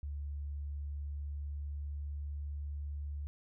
sine tone with pitch glide, 72 to 72.54 Hz, D2 to D2, -34 to -21 cents, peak -37 dBFS, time 0.03-3.27 s, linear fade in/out 0 ms, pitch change +13 cents, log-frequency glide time 0.39-2.45 s, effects none

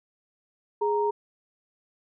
sine tone pair together, 415.3 / 932.3 Hz, G#4 / A#5, 0 / 0 cents, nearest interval octave + major second, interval 1400 cents, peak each -24 / -26 dBFS, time 0.81-1.11 s, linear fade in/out 10 ms, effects none

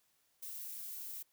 violet noise, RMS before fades -45 dBFS, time 0.42-1.23 s, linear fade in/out 10 ms, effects white hiss -75 dBFS RMS until 1.32 s

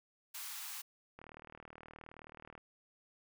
white high-pass noise, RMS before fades -45 dBFS, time 0.34-0.82 s, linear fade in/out 10 ms, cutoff 780 Hz, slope 96 dB/octave
click train, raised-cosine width 0.5 ms, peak -36 dBFS, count 55, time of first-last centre 1.19-2.578 s, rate 38.9 Hz
effects none

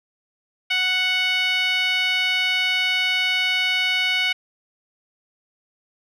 10% pulse tone with band-pass filter, 740 Hz, F#5, in tune, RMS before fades -21 dBFS, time 0.7-4.33 s, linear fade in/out 10 ms, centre 2500 Hz, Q 2.3, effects none

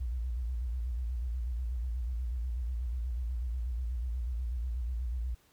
sine tone with vibrato, 60.2 Hz, B1, 44 cents flat, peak -31 dBFS, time 0-5.35 s, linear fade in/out 10 ms, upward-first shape square, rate 8.2 Hz, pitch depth 99 cents each way, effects pink hiss -66 dBFS RMS until 5.52 s

